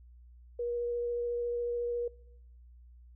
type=tone with vibrato; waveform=sine; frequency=478.4 Hz; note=A#4; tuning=45 cents sharp; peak=-31 dBFS; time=0.59-2.08 s; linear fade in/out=5 ms; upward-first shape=triangle; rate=14 Hz; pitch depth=11 cents each way; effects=noise-tail reverb RT60 0.8 s tail -23 dB re dry + added 60 Hz sine -52 dBFS peak until 3.15 s